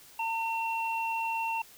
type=tone pair together; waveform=sine; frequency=906.4 / 2722 Hz; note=A#5 / F7; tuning=-49 / -45 cents; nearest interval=octave + perfect fifth; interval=1904 cents; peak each=-30 / -34 dBFS; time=0.19-1.62 s; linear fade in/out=5 ms; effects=white hiss -54 dBFS RMS until 1.77 s